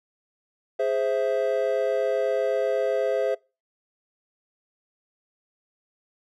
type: chord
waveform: triangle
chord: Ab augmented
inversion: none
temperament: equal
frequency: 415.3 / 523.3 / 659.3 Hz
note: Ab4 / C5 / E5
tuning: 0 / 0 / 0 cents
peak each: -25 / -23 / -24 dBFS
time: 0.79-3.35 s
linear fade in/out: 10 ms
effects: noise-tail reverb RT60 0.3 s tail -25 dB re dry